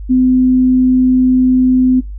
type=tone; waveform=sine; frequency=255.1 Hz; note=C4; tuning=44 cents flat; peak=-7 dBFS; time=0.09-2.01 s; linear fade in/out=20 ms; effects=noise-tail reverb RT60 0.2 s tail -19 dB re dry + added 50 Hz sine -23 dBFS peak until 2.18 s